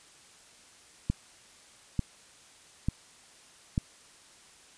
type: click train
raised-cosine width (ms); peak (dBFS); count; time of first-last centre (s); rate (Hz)
5; -14; 4; 1.1-3.779; 1.12
effects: white hiss -56 dBFS RMS until 4.77 s + resampled to 22050 Hz